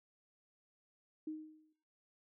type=tone with exponential decay; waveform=sine; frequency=311.1 Hz; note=D#4; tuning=in tune; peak=-37 dBFS; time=1.27-1.73 s; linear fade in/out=5 ms; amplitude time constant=99 ms; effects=noise-tail reverb RT60 0.5 s tail -17 dB re dry